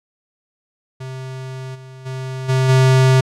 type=tone with level steps; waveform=square; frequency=130.8 Hz; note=C3; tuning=in tune; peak=-28 / -36 / -25 / -14 / -10 dBFS; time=1-3.21 s; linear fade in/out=10 ms; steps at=1.74 / 2.05 / 2.48 / 2.68 s; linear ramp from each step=20 ms; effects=low-pass 8000 Hz 12 dB/octave